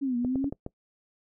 sine exponential two-way sweep, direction down then up, 284.7 to 237.2 to 284.7 Hz, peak -25 dBFS, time 0.01-0.5 s, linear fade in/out 20 ms, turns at 0.17 s
clicks, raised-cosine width 2 ms, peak -21 dBFS, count 5, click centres 0.248 / 0.357 / 0.443 / 0.525 / 0.664 s
effects noise-tail reverb RT60 0.1 s tail -23 dB re dry

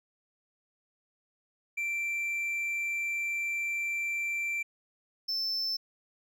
triangle tone pair in turn, 2349 / 5298 Hz, D7 / E8, 0 / +8 cents, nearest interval octave + major second, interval 1408 cents, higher second, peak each -28 dBFS, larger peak neither, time 1.77-4.63 / 5.28-5.77 s, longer first, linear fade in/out 10 ms, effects none

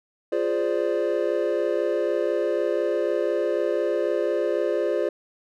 triangle chord, D half-diminished seventh, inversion first, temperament equal, 349.2 / 415.3 / 523.3 / 587.3 Hz, F4 / Ab4 / C5 / D5, 0 / 0 / 0 / 0 cents, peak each -25 dBFS, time 0.32-5.09 s, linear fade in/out 5 ms, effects none

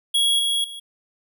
square tone with level steps, 3322 Hz, G#7, in tune, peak -17 / -20 / -34 dBFS, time 0.14-0.8 s, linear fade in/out 10 ms, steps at 0.39 / 0.64 s, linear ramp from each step 2 ms, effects none

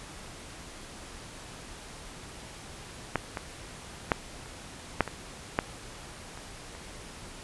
clicks, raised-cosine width 0.5 ms, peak -10 / -17 / -7 / -29 / -6 / -20 / -8 / -27 / -30 dBFS, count 9, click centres 3.157 / 3.372 / 4.118 / 4.459 / 5.007 / 5.077 / 5.589 / 6.375 / 6.751 s, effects pink hiss -45 dBFS RMS until 7.43 s + resampled to 24000 Hz

